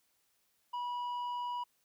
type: tone with tanh clipping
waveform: sine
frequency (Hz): 975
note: B5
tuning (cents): -23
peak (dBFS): -36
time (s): 0.73-1.64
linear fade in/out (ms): 10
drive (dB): 6
effects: white hiss -75 dBFS RMS until 1.84 s